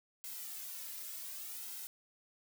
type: noise with flanger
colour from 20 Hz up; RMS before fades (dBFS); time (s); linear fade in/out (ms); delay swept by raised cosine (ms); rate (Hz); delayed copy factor
blue; -45; 0.24-1.87; 0; 1.7 to 2.62; 0.67; -0.7
effects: none